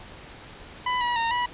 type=tone with pitch steps; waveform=sawtooth; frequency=997 / 966 / 921 / 976 Hz; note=B5 / B5 / A#5 / B5; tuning=+16 / -39 / -21 / -21 cents; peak=-19 dBFS; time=0.86-1.46 s; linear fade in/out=5 ms; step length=150 ms; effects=pink hiss -44 dBFS RMS until 1.53 s + resampled to 8000 Hz